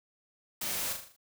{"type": "noise with echo", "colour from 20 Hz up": "white", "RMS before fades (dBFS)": -35, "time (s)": [0.61, 0.93], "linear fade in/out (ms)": 5, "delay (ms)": 39, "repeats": 6, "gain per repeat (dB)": -5, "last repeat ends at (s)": 1.164, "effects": []}